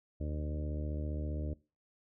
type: harmonic tone with a mistuned harmonic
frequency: 75.2 Hz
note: D2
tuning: 42 cents sharp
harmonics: 1 / 2 / 3 / 4 / 5 / 6 / 7 / 8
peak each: -35 / -43 / -46 / -44 / -51 / -52 / -52 / -50 dBFS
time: 0.2-1.54 s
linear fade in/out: 10 ms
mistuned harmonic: 1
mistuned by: +30 cents
effects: noise-tail reverb RT60 0.3 s tail -21 dB re dry